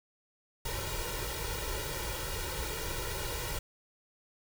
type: noise with comb filter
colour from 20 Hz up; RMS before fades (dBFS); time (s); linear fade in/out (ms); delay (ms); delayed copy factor
pink; -36; 0.65-3.59; 5; 2.1; +1
effects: none